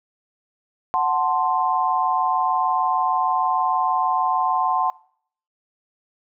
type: chord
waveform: sine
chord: F# diminished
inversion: none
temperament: equal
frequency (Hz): 740 / 880 / 1046.5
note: F#5 / A5 / C6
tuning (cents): 0 / 0 / 0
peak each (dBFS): -22 / -23 / -21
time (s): 0.94-4.9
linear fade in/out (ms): 0
effects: noise-tail reverb RT60 0.6 s tail -23 dB re dry